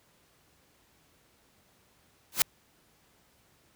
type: noise with exponential growth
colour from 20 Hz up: white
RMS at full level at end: -18 dBFS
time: 2.32-2.42 s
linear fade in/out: 2 ms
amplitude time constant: 21 ms
effects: pink hiss -65 dBFS RMS until 3.75 s + high-pass 60 Hz 12 dB/octave

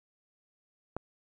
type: click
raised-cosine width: 1 ms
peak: -20 dBFS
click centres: 0.966 s
effects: none

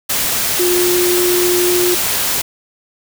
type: tone in noise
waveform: sine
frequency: 356.2 Hz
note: F4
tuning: 34 cents sharp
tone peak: -13 dBFS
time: 0.59-1.95 s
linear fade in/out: 10 ms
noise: white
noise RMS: -17 dBFS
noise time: 0.09-2.42 s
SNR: +1 dB
effects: none

